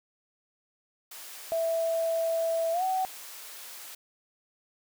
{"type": "high-pass noise", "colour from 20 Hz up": "white", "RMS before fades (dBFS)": -44, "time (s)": [1.11, 3.95], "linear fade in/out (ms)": 5, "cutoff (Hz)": 510, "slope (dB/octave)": 12}
{"type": "tone with pitch glide", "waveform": "sine", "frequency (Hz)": [659.3, 753], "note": ["E5", "F#5"], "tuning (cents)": [0, 30], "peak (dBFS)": -25, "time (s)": [1.52, 3.05], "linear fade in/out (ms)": 0, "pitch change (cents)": 230, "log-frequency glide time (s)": [2.72, 2.83]}
{"effects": []}